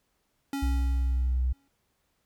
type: tone with exponential decay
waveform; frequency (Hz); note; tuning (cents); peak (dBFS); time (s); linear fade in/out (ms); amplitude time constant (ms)
square; 277.2; C#4; 0; -29; 0.53-1.68; 2; 250
type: tone with vibrato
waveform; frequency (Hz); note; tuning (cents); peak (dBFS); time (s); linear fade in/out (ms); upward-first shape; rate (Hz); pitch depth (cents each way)
sine; 63; B1; +35; -23; 0.62-1.53; 10; sine; 11; 9
effects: pink hiss -74 dBFS RMS until 2.25 s